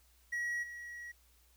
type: tone with level steps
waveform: triangle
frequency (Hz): 1914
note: A#6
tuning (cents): +45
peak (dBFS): -32 / -42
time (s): 0.32-1.12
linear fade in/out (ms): 10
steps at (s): 0.62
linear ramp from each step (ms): 20
effects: added 60 Hz sine -66 dBFS peak until 1.56 s + white hiss -69 dBFS RMS until 1.56 s